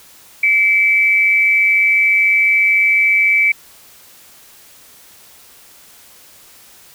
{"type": "tone pair together", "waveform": "sine", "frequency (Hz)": [2110, 2304], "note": ["C7", "D7"], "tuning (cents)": [14, -34], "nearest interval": "major second", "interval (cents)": 152, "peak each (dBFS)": [-20, -10], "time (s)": [0.43, 3.52], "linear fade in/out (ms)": 5, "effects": ["white hiss -44 dBFS RMS until 6.94 s"]}